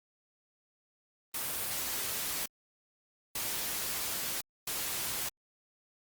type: noise bursts at uneven times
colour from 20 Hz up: white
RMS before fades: -35 dBFS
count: 3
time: 1.34-2.46 / 3.35-4.41 / 4.67-5.29 s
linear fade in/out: 5 ms
effects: Opus 32 kbps